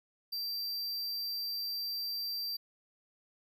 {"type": "tone", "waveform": "square", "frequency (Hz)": 4699, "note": "D8", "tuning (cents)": 0, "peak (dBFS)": -35, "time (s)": [0.32, 2.57], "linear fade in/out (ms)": 10, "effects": []}